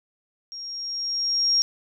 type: tone with level ramp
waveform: sine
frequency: 5580 Hz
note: F8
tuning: 2 cents flat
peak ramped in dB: -34 to -16 dBFS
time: 0.52-1.62 s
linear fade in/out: 0 ms
effects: none